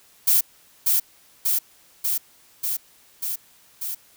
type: noise with echo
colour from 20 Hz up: violet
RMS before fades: -17 dBFS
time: 0.27-0.41 s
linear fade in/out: 10 ms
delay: 590 ms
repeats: 6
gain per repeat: -2 dB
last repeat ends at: 3.95 s
effects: white hiss -55 dBFS RMS until 4.16 s